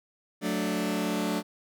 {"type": "chord", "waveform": "sawtooth", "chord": "D major", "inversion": "first", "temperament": "just", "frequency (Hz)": [183.54, 220.2, 293.7], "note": ["F#3", "A3", "D4"], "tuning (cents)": [-14, 2, 0], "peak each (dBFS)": [-28, -27, -27], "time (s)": [0.41, 1.43], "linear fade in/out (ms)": 50, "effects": []}